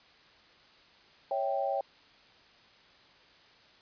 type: chord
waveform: sine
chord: C# diminished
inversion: none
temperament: equal with one note detuned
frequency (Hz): 554.4 / 652.1 / 784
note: C#5 / E5 / G5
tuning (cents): 0 / -19 / 0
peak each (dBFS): -32 / -35 / -32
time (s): 1.31-1.81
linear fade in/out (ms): 2
effects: white hiss -59 dBFS RMS until 3.81 s + resampled to 11025 Hz